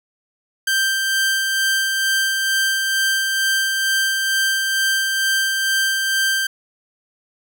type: tone with tremolo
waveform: sawtooth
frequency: 1570 Hz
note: G6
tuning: 2 cents sharp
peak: -12 dBFS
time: 0.67-6.47 s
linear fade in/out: 5 ms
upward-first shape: sine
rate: 2.2 Hz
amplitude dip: 30%
effects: none